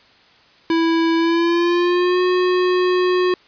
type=tone with pitch glide; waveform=square; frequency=329.6 to 363.6 Hz; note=E4 to F#4; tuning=0 to -30 cents; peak=-15 dBFS; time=0.7-3.34 s; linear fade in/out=2 ms; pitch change=+170 cents; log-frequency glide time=1.16-2.21 s; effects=white hiss -51 dBFS RMS until 3.47 s + resampled to 11025 Hz